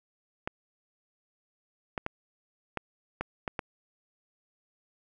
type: clicks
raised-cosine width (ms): 0.5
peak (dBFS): -16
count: 7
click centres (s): 0.475 / 1.978 / 2.064 / 2.773 / 3.21 / 3.478 / 3.592
effects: none